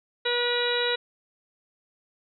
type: harmonic tone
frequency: 483.5 Hz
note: B4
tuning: 37 cents flat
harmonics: 1 / 2 / 3 / 4 / 5 / 6 / 7 / 8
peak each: -27 / -35 / -31 / -33 / -36 / -36 / -37 / -28 dBFS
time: 0.25-0.96 s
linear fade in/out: 10 ms
effects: none